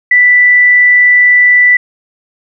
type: tone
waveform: sine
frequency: 1976 Hz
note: B6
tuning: in tune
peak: -3 dBFS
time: 0.11-1.77 s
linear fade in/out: 5 ms
effects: none